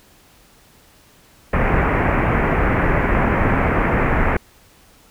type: low-pass noise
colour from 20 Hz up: pink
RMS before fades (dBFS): -17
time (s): 1.53-4.37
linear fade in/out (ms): 5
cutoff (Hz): 2300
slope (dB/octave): 48
effects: pink hiss -51 dBFS RMS until 5.1 s